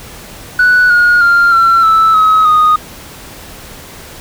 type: tone with pitch steps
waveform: sine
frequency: 1480 / 1437 / 1395.3 / 1354.8 / 1315.5 / 1277.3 / 1240.2 Hz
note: F#6 / F6 / F6 / E6 / E6 / D#6 / D#6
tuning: 0 / +49 / -2 / +47 / -4 / +45 / -6 cents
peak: -3 dBFS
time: 0.59-2.76 s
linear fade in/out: 5 ms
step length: 310 ms
effects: tanh soft clip ceiling -3 dBFS + pink hiss -32 dBFS RMS until 4.2 s